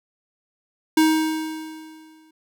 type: tone with exponential decay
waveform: square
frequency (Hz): 315.3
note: D#4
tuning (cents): +23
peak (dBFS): -13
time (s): 0.97-2.31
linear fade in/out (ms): 5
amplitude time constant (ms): 290
effects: none